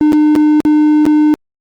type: tone with dropouts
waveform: triangle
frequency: 302.5 Hz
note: D#4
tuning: 49 cents flat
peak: -4 dBFS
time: 0.01-1.34 s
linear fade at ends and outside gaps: 0 ms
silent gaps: 0.122-0.13 / 0.353-0.361 / 0.604-0.651 / 1.054-1.064 s
effects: Opus 24 kbps